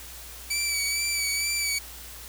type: tone with vibrato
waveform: 15% pulse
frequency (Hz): 2300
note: D7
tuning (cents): -37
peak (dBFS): -18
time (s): 0.5-1.79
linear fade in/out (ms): 10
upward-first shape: sine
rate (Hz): 2.2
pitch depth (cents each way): 33
effects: added 60 Hz sine -46 dBFS peak until 2.28 s + white hiss -43 dBFS RMS until 2.28 s